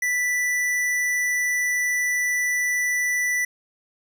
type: tone with hard clipping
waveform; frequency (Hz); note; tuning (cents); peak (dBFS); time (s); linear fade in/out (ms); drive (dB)
sine; 1975.5; B6; 0; -22; 0.02-3.45; 5; 14
effects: none